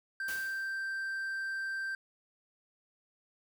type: tone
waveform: triangle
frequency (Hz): 1568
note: G6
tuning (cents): 0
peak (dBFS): -32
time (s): 0.2-1.95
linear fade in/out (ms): 2
type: noise with exponential decay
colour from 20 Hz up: white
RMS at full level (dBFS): -41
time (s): 0.28-0.93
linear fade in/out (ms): 5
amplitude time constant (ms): 140
effects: none